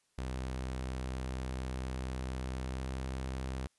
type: tone with pitch glide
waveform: sawtooth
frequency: 64.3 to 65.24 Hz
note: C2 to C2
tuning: -30 to -4 cents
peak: -32 dBFS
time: 0.18-3.67 s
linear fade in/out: 0 ms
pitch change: +26 cents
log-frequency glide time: 2.7-2.8 s
effects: white hiss -75 dBFS RMS until 3.78 s + resampled to 24000 Hz